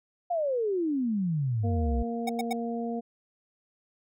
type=exponential sweep; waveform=sine; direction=down; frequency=722 to 58.27 Hz; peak=-25 dBFS; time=0.3-2.03 s; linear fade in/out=10 ms
type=harmonic tone; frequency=233.1 Hz; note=A#3; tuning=in tune; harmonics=1 / 2 / 3; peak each=-31 / -35 / -37 dBFS; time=1.63-3.01 s; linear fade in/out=20 ms
type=tone bursts; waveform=square; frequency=746 Hz; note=F#5; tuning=14 cents sharp; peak=-28 dBFS; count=3; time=2.27-2.53 s; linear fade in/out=5 ms; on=24 ms; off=94 ms
effects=none